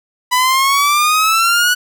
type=exponential sweep; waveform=sawtooth; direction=up; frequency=987.8 to 1482 Hz; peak=-7 dBFS; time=0.31-1.75 s; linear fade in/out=20 ms; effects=none